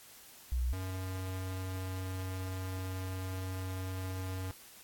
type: tone pair in turn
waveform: sine / square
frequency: 61.9 / 93.53 Hz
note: B1 / F#2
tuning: +5 / +19 cents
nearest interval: perfect fifth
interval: 714 cents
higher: second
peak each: -29 / -37 dBFS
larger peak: first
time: 0.52-0.73 / 0.73-4.51 s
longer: second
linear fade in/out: 0 ms
effects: white hiss -55 dBFS RMS until 4.83 s + AAC 64 kbps